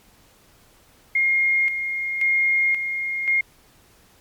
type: tone with tremolo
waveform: sine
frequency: 2135 Hz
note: C7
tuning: 34 cents sharp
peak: -16 dBFS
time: 1.15-3.41 s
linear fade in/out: 5 ms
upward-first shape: square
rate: 0.94 Hz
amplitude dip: 55%
effects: pink hiss -55 dBFS RMS until 4.2 s + MP3 96 kbps